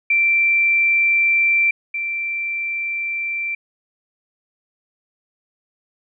sine tone pair in turn, 2349 / 2349 Hz, D7 / D7, 0 / 0 cents, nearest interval unison, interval 0 cents, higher neither, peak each -13 / -21 dBFS, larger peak first, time 0.1-1.71 / 1.94-3.55 s, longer neither, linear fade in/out 5 ms, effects none

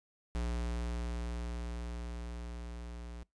square tone with level ramp, 59 Hz, A#1, 22 cents sharp, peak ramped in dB -33 to -44 dBFS, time 0.35-3.23 s, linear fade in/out 0 ms, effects noise-tail reverb RT60 0.2 s tail -25 dB re dry + resampled to 22050 Hz

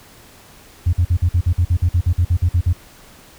sine tone bursts, 87.31 Hz, F2, in tune, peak -10 dBFS, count 16, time 0.86-2.731 s, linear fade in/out 10 ms, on 71 ms, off 49 ms, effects tanh soft clip ceiling -8 dBFS + pink hiss -45 dBFS RMS until 3.38 s

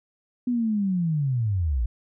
sine linear sweep, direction down, 250.5 to 52.4 Hz, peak -21 dBFS, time 0.47-1.86 s, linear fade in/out 5 ms, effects none

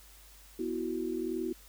sine chord, B suspended fourth, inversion none, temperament just, 246.9 / 329.3 / 370.4 Hz, B3 / E4 / F#4, 0 / -2 / +2 cents, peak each -38 / -35 / -35 dBFS, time 0.59-1.53 s, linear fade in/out 5 ms, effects added 50 Hz sine -56 dBFS peak until 1.68 s + white hiss -57 dBFS RMS until 1.68 s

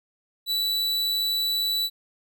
45% pulse tone, 3951 Hz, B7, in tune, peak -23 dBFS, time 0.46-1.9 s, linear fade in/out 50 ms, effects none

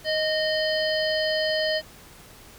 harmonic tone with a mistuned harmonic, 615 Hz, D#5, 20 cents flat, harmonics 1 / 3 / 5 / 7 / 8, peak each -24 / -29 / -31 / -32 / -33 dBFS, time 0.04-1.82 s, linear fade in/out 50 ms, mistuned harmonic 1, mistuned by +27 cents, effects pink hiss -48 dBFS RMS until 2.58 s

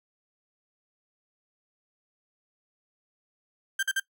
35% pulse tone bursts, 1573 Hz, G6, 6 cents sharp, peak -23 dBFS, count 3, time 3.79-3.999 s, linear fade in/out 5 ms, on 39 ms, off 46 ms, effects noise-tail reverb RT60 0.1 s tail -18 dB re dry

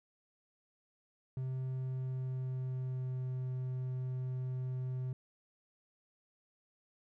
triangle tone with pitch glide, 130.1 to 128.23 Hz, C3 to C3, -9 to -35 cents, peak -33 dBFS, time 1.37-5.13 s, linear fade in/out 2 ms, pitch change -26 cents, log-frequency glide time 1.65-3.47 s, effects none

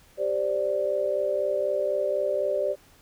sine chord, G suspended fourth, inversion none, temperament equal with one note detuned, 393.6 / 523.3 / 587.3 Hz, G4 / C5 / D5, +7 / 0 / 0 cents, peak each -30 / -29 / -25 dBFS, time 0.17-2.76 s, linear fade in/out 50 ms, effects pink hiss -57 dBFS RMS until 3.01 s

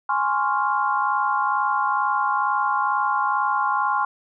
sine chord, Db major seventh, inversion second, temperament equal, 830.6 / 1046.5 / 1108.7 / 1396.9 Hz, Ab5 / C6 / Db6 / F6, 0 / 0 / 0 / 0 cents, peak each -24 / -23 / -26 / -26 dBFS, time 0.09-4.05 s, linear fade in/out 5 ms, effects none

